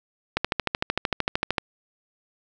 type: click train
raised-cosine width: 0.3 ms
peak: -6 dBFS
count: 17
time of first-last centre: 0.37-1.582 s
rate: 13.2 Hz
effects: none